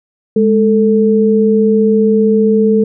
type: tone pair together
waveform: sine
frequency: 208.8 / 442.4 Hz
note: G#3 / A4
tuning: +10 / +9 cents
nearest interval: octave + minor second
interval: 1299 cents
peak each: -10 dBFS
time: 0.36-2.84 s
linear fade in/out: 5 ms
effects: none